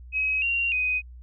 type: tone with pitch steps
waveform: sine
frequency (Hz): 2546 / 2761 / 2503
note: D#7 / F7 / D#7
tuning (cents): +39 / -20 / +10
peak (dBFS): -22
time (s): 0.12-1.02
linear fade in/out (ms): 50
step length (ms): 300
effects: added 61 Hz sine -41 dBFS peak until 1.22 s